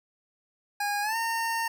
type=tone with pitch glide; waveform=25% pulse; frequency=819 to 914 Hz; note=G#5 to A#5; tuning=-24 to -34 cents; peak=-23 dBFS; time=0.8-1.68 s; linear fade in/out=5 ms; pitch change=+190 cents; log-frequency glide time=1.02-1.16 s; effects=none